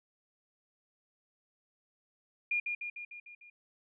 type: tone with echo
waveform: sine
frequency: 2420 Hz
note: D#7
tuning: 49 cents flat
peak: -28 dBFS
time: 2.51-2.6 s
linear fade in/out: 5 ms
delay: 150 ms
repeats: 6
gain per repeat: -4 dB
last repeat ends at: 3.5 s
effects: none